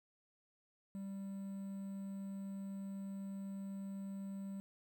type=tone; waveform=triangle; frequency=196 Hz; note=G3; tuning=in tune; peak=-40 dBFS; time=0.95-4.6 s; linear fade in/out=0 ms; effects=11-bit